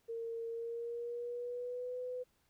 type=tone with pitch glide; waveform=sine; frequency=459.2 to 500.8 Hz; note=A#4 to B4; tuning=-26 to +24 cents; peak=-38 dBFS; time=0.08-2.24 s; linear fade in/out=20 ms; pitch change=+150 cents; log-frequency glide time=0.48-1.99 s; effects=pink hiss -75 dBFS RMS until 2.49 s